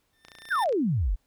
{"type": "tone with exponential growth", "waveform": "25% pulse", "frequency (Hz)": 1795, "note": "A6", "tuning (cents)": 34, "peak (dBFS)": -27, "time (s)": [0.13, 0.64], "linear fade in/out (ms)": 1, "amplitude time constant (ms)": 110}
{"type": "click train", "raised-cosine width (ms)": 0.2, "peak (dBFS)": -28, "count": 15, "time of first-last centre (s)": [0.25, 0.726], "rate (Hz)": 29.4}
{"type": "exponential sweep", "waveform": "sine", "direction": "down", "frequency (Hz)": [1760, 36.71], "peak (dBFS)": -22, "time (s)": [0.5, 1.16], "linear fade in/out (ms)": 20}
{"effects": ["pink hiss -72 dBFS RMS until 1.26 s"]}